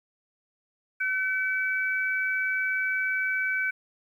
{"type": "tone pair together", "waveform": "sine", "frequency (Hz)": [1524, 2287], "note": ["G6", "D7"], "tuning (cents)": [-49, -47], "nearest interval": "perfect fifth", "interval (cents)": 702, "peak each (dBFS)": [-26, -29], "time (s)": [1, 3.71], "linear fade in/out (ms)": 10, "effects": ["10-bit"]}